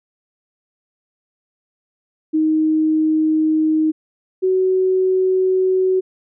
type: tone pair in turn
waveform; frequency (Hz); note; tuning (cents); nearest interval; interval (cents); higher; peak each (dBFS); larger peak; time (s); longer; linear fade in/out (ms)
sine; 312.9 / 374.2; D#4 / F#4; +10 / +20; minor third; 310; second; -13; neither; 2.33-3.92 / 4.42-6.01; neither; 20
effects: none